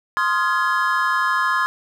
triangle chord, F minor seventh, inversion second, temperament equal with one note detuned, 1046.5 / 1244.5 / 1396.9 / 1688.3 Hz, C6 / Eb6 / F6 / Ab6, 0 / 0 / 0 / +28 cents, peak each -19 / -22 / -24 / -20 dBFS, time 0.17-1.66 s, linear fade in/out 0 ms, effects none

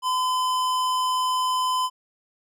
sine tone with hard clipping, 1017 Hz, C6, 50 cents flat, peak -23 dBFS, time 0.02-1.9 s, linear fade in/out 50 ms, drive 17 dB, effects none

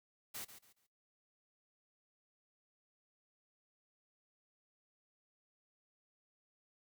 white noise with echo, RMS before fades -45 dBFS, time 0.34-0.45 s, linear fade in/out 10 ms, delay 140 ms, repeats 3, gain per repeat -11 dB, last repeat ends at 0.87 s, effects noise-tail reverb RT60 0.2 s tail -18 dB re dry

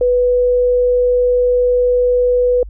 sine tone, 493.9 Hz, B4, in tune, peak -10 dBFS, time 0.01-2.63 s, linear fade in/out 2 ms, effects added 50 Hz sine -28 dBFS peak until 2.69 s

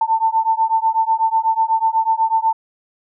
sine beating tone pair, 890 / 898.1 Hz, A5 / A5, +20 / +35 cents, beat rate 8.1 Hz, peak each -17 dBFS, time 0.01-2.53 s, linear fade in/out 5 ms, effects none

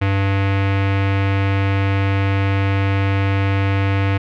square tone with low-pass filter, 98 Hz, G2, in tune, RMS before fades -17 dBFS, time 0.01-4.18 s, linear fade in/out 10 ms, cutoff 2400 Hz, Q 2.3, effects none

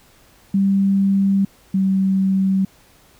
sine tone pair in turn, 196 / 191.86 Hz, G3 / G3, 0 / -37 cents, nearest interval unison, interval 37 cents, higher first, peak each -13 / -14 dBFS, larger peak first, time 0.54-1.45 / 1.74-2.65 s, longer neither, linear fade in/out 5 ms, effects pink hiss -52 dBFS RMS until 3.19 s

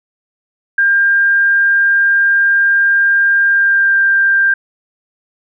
sine tone with pitch glide, 1600 to 1586.2 Hz, G6 to G6, +35 to +20 cents, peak -8 dBFS, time 0.78-4.54 s, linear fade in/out 5 ms, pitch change -15 cents, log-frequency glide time 3.48-3.97 s, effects none

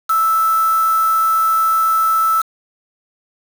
sine tone with quantisation, 1317 Hz, E6, 2 cents flat, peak -12 dBFS, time 0.09-2.42 s, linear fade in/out 10 ms, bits 4, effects none

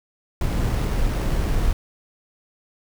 brown noise with sample-and-hold, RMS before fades -21 dBFS, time 0.41-1.73 s, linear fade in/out 2 ms, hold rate 7350 Hz, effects none

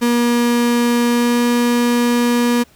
35% pulse tone with pitch glide, 238.8 to 240.2 Hz, A#3 to B3, +42 to -48 cents, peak -11 dBFS, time 0.01-2.64 s, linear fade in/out 20 ms, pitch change +10 cents, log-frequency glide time 1.07-1.41 s, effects pink hiss -51 dBFS RMS until 2.75 s

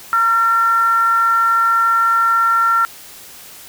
sine tone with frequency modulation, 1367 Hz, F6, 37 cents flat, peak -11 dBFS, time 0.13-2.85 s, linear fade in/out 0 ms, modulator 442 Hz, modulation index 0.34, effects white hiss -38 dBFS RMS until 3.68 s

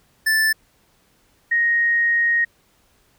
square / sine tone pair in turn, 1760 / 1870.7 Hz, A6 / A#6, 0 / +6 cents, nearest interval minor second, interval 106 cents, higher second, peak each -16 / -15 dBFS, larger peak second, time 0.26-0.53 / 1.51-2.45 s, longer second, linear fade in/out 10 ms, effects pink hiss -60 dBFS RMS until 3.18 s

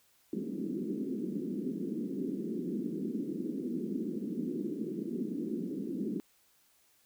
pink band-pass noise, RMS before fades -36 dBFS, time 0.33-6.2 s, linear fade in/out 0 ms, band 190 to 380 Hz, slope 48 dB/octave, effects white hiss -68 dBFS RMS until 7.05 s

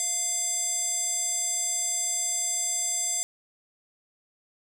square tone with band-pass filter, 694 Hz, F5, 11 cents flat, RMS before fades -28 dBFS, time 0-3.23 s, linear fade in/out 0 ms, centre 7900 Hz, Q 7.2, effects none

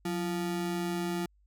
square ring-modulated tone, 261.6 Hz, C4, in tune, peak -28 dBFS, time 0.05-1.26 s, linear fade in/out 5 ms, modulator 81 Hz, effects added 50 Hz sine -62 dBFS peak until 1.46 s

